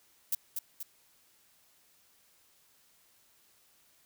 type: noise with echo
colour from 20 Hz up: violet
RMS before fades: -29 dBFS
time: 0.32-0.35 s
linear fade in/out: 5 ms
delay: 240 ms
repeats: 2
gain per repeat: -5 dB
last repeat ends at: 0.83 s
effects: white hiss -66 dBFS RMS until 4.05 s